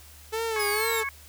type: tone with vibrato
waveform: sawtooth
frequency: 433.1 Hz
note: A4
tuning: 27 cents flat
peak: -23 dBFS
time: 0.32-1.04 s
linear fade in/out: 20 ms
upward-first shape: sine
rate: 2.1 Hz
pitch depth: 93 cents each way
type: harmonic tone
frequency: 551 Hz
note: C#5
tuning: 11 cents flat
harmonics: 2 / 3 / 4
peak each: -34 / -35 / -30 dBFS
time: 0.56-1.09 s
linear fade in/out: 2 ms
type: exponential sweep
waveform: 10% pulse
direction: down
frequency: 5140 to 3638 Hz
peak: -24 dBFS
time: 0.59-1.01 s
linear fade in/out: 10 ms
effects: added 74 Hz sine -50 dBFS peak until 1.28 s + white hiss -51 dBFS RMS until 1.28 s